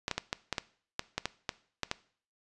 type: clicks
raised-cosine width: 0.2 ms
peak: -13 dBFS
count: 12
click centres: 0.081 / 0.113 / 0.18 / 0.329 / 0.527 / 0.582 / 0.994 / 1.18 / 1.256 / 1.492 / 1.833 / 1.914 s
effects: noise-tail reverb RT60 0.5 s tail -19 dB re dry + resampled to 24000 Hz